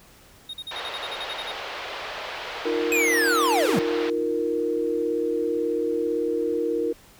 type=tone bursts; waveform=triangle; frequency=3729 Hz; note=A#7; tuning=in tune; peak=-30 dBFS; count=12; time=0.49-1.514 s; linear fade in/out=5 ms; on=45 ms; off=44 ms
type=band-pass noise; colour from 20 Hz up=pink; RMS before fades=-34 dBFS; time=0.71-4.1 s; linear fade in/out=2 ms; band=480 to 4100 Hz; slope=24 dB/octave
type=chord; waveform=sine; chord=Eb suspended second; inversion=none; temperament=equal; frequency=311.1 / 349.2 / 466.2 Hz; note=Eb4 / F4 / Bb4; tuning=0 / 0 / 0 cents; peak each=-29 / -28 / -24 dBFS; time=2.65-6.93 s; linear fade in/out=10 ms
type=linear sweep; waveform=square; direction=down; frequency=2547 to 139.9 Hz; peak=-21 dBFS; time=2.92-3.79 s; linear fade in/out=0 ms
effects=pink hiss -52 dBFS RMS until 7.19 s